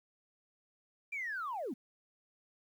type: linear sweep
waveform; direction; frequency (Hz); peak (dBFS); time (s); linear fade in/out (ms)
sine; down; 2400 to 196.6; -35; 1.12-1.74; 10
effects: tanh soft clip ceiling -32 dBFS + 11-bit